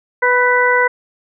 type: harmonic tone with a mistuned harmonic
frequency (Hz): 493.9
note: B4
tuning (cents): 0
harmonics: 1 / 2 / 3 / 4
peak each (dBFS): -16 / -16 / -16 / -16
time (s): 0.22-0.88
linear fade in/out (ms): 10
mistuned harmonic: 3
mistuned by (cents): +18
effects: none